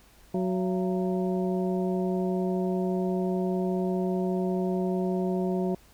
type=harmonic tone with a mistuned harmonic; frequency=185 Hz; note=F#3; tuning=in tune; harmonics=1 / 2 / 3 / 4 / 5; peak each=-27 / -29 / -38 / -35 / -43 dBFS; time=0.34-5.75 s; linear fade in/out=5 ms; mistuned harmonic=4; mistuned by=-150 cents; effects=added 50 Hz sine -58 dBFS peak until 5.93 s + pink hiss -58 dBFS RMS until 5.93 s